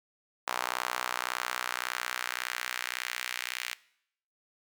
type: tone with high-pass filter sweep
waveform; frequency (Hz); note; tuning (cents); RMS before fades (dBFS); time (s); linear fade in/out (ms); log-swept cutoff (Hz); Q
sawtooth; 61.8; B1; +2; -35; 0.47-3.74; 5; 980 to 2200; 1.6
effects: noise-tail reverb RT60 0.7 s tail -21 dB re dry